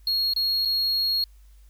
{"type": "tone with dropouts", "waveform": "triangle", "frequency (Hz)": 4298, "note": "C8", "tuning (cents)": 46, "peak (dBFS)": -20, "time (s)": [0.07, 1.24], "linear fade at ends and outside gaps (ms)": 2, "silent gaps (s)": [[0.336, 0.362], [0.651, 0.655]], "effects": ["added 50 Hz sine -48 dBFS peak until 1.69 s", "white hiss -65 dBFS RMS until 1.69 s"]}